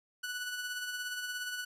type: tone with tremolo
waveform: sawtooth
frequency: 1480 Hz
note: F#6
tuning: in tune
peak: -31 dBFS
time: 0.23-1.65 s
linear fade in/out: 10 ms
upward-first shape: sine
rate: 17 Hz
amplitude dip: 40%
effects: resampled to 32000 Hz